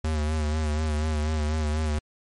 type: tone with vibrato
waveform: square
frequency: 76.7 Hz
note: D#2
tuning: 24 cents flat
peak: -24 dBFS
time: 0.04-1.99 s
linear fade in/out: 5 ms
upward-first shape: sine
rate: 4.1 Hz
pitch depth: 47 cents each way
effects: MP3 48 kbps